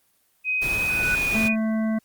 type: tone with pitch glide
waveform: sine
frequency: 2515 to 2468 Hz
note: D#7 to D#7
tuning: +18 to -15 cents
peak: -21 dBFS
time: 0.44-1.56 s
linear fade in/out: 50 ms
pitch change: -33 cents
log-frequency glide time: 0.83-1.28 s
type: noise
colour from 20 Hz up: pink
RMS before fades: -31 dBFS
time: 0.61-1.49 s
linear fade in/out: 20 ms
type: tone with exponential growth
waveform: sine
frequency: 1484 Hz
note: F#6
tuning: 5 cents sharp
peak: -20 dBFS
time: 0.64-1.15 s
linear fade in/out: 2 ms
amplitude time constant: 110 ms
type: harmonic tone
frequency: 220 Hz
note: A3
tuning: in tune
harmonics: 1 / 3 / 5 / 7 / 9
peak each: -21 / -32 / -41 / -41 / -41 dBFS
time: 1.34-1.99 s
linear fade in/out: 10 ms
effects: white hiss -65 dBFS RMS until 2.04 s + Opus 24 kbps